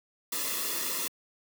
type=noise with comb filter; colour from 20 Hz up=white; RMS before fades=-32 dBFS; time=0.32-1.08 s; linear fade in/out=5 ms; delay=1.3 ms; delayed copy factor=-0.75; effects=high-pass 200 Hz 12 dB/octave